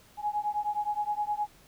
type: beating tone pair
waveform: sine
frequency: 830.6 / 840.2 Hz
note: G#5 / G#5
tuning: 0 / +20 cents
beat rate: 9.6 Hz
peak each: -31 dBFS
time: 0.17-1.48 s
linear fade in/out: 50 ms
effects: pink hiss -58 dBFS RMS until 1.67 s